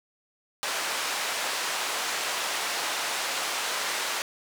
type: band-pass noise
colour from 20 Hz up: pink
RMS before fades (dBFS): -30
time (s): 0.63-4.22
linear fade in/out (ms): 0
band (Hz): 770 to 8700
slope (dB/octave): 12
effects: none